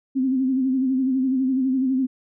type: tone with vibrato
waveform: sine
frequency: 261.6 Hz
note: C4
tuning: in tune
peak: -18 dBFS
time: 0.15-2.07 s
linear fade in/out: 20 ms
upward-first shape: sine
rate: 12 Hz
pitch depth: 56 cents each way
effects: none